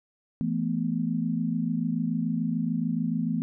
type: chord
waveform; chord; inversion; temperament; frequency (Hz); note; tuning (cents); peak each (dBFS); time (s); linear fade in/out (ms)
sine; E suspended fourth; none; equal with one note detuned; 167.21 / 220 / 246.9; E3 / A3 / B3; +25 / 0 / 0; -29; 0.41-3.42; 0
effects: none